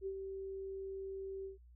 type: tone with ADSR envelope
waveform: sine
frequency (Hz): 387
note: G4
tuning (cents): -22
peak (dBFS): -36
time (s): 0.01-1.58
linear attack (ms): 53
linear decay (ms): 71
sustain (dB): -5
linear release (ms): 130
effects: added 60 Hz sine -57 dBFS peak until 1.75 s